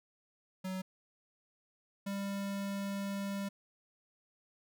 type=tone pair in turn; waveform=square; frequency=187.2 / 198.41 Hz; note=F#3 / G3; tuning=+20 / +21 cents; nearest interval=minor second; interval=101 cents; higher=second; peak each=-37 / -36 dBFS; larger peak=second; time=0.64-0.82 / 2.06-3.49 s; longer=second; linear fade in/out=10 ms; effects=none